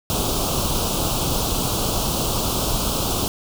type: band-stop noise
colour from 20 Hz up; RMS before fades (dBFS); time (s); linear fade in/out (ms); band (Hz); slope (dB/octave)
pink; -22; 0.1-3.28; 0; 1300 to 2800; 48
effects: none